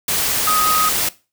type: tone in noise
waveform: sine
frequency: 1254 Hz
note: D#6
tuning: 13 cents sharp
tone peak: -15 dBFS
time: 0.47-0.89 s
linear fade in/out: 5 ms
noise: white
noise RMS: -19 dBFS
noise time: 0.08-1.09 s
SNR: +1 dB
effects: noise-tail reverb RT60 0.3 s tail -19 dB re dry